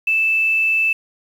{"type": "tone with quantisation", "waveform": "sine", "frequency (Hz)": 2637, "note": "E7", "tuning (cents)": 0, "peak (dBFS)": -14, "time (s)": [0.07, 0.93], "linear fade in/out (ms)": 5, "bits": 7, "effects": []}